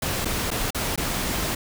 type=noise with dropouts; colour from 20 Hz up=pink; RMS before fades=-26 dBFS; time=0.02-1.55 s; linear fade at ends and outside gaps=5 ms; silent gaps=0.248-0.254 / 0.505-0.513 / 0.706-0.746 / 0.96-0.976 s; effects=none